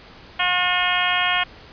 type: harmonic tone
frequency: 360 Hz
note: F#4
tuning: 47 cents flat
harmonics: 2 / 3 / 4 / 5 / 6 / 7 / 8 / 9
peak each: -26 / -26 / -26 / -26 / -26 / -26 / -26 / -26 dBFS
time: 0.39-1.44 s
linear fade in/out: 10 ms
effects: pink hiss -44 dBFS RMS until 1.72 s + resampled to 11025 Hz